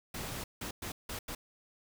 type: noise bursts at uneven times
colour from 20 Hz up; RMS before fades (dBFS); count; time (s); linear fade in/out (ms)
pink; -40; 5; 0.14-0.44 / 0.61-0.71 / 0.82-0.92 / 1.09-1.19 / 1.28-1.35; 5
effects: none